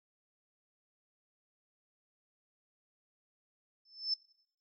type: tone with exponential growth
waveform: sine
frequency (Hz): 5274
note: E8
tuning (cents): 0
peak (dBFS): -27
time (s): 3.85-4.14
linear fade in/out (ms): 5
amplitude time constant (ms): 61
effects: noise-tail reverb RT60 0.7 s tail -21 dB re dry